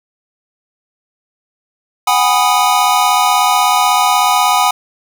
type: chord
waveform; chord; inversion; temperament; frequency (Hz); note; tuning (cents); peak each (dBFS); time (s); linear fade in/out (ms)
square; G# minor seventh; third; equal with one note detuned; 740 / 816.3 / 987.8 / 1244.5; F#5 / G#5 / B5 / D#6; 0 / -30 / 0 / 0; -16; 2.07-4.71; 5
effects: none